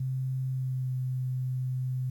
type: tone with pitch glide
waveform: sine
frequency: 130.81 to 128.56 Hz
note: C3 to C3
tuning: 0 to -30 cents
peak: -28 dBFS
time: 0-2.1 s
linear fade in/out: 5 ms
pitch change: -30 cents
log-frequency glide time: 0.48-0.92 s
effects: 10-bit